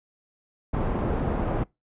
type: low-pass noise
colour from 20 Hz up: pink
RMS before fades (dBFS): -26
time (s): 0.73-1.64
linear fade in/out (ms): 10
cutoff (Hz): 830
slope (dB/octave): 12
effects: noise-tail reverb RT60 0.2 s tail -23 dB re dry + resampled to 8000 Hz